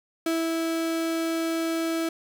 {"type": "tone with ADSR envelope", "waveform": "35% pulse", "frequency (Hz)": 328, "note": "E4", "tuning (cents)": -9, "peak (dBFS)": -21, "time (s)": [0.26, 2.09], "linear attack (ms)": 4, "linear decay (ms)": 210, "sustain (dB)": -2, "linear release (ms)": 4, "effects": []}